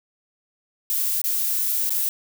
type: noise with dropouts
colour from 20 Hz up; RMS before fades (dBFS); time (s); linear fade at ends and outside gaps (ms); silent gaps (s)
violet; -23; 0.9-2.09; 0; 1.216-1.241 / 1.894-1.905
effects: none